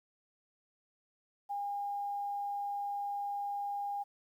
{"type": "tone", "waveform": "sine", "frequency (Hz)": 810, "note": "G#5", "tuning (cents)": -43, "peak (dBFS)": -34, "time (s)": [1.49, 4.04], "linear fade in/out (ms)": 20, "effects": ["11-bit"]}